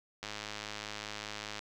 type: click train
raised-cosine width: 0.2 ms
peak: -22 dBFS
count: 144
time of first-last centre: 0.23-1.592 s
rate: 105 Hz
effects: none